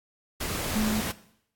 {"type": "tone in noise", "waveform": "sine", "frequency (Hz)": 215.2, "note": "A3", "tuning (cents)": -38, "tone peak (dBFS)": -24, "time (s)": [0.75, 1.01], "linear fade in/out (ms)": 10, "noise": "pink", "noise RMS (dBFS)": -31, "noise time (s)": [0.4, 1.12], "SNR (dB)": 4, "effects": ["noise-tail reverb RT60 0.7 s tail -17 dB re dry", "AAC 64 kbps"]}